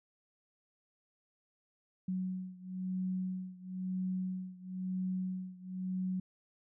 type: beating tone pair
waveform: sine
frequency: 185 / 186 Hz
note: F#3 / F#3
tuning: 0 / +9 cents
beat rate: 1 Hz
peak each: -37 / -39 dBFS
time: 2.08-6.2 s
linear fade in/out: 5 ms
effects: none